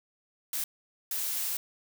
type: noise bursts at uneven times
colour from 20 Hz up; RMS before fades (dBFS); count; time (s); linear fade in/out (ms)
blue; -32; 2; 0.53-0.64 / 1.11-1.57; 2
effects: none